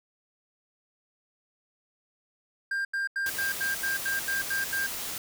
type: tone bursts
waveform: triangle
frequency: 1594 Hz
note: G6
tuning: 28 cents sharp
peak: -25 dBFS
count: 10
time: 2.71-4.866 s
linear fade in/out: 5 ms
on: 140 ms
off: 84 ms
type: noise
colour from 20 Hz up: white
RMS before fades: -35 dBFS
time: 3.26-5.18 s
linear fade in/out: 2 ms
effects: none